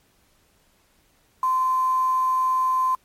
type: tone with quantisation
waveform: sine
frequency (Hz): 1033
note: C6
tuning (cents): -22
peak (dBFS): -18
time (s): 1.43-2.95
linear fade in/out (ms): 2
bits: 7
effects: pink hiss -62 dBFS RMS until 3.04 s + MP3 64 kbps